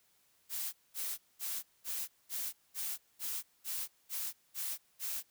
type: noise bursts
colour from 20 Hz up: blue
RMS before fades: -38 dBFS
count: 11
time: 0.49-5.23 s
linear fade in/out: 50 ms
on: 240 ms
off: 210 ms
effects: white hiss -71 dBFS RMS until 5.3 s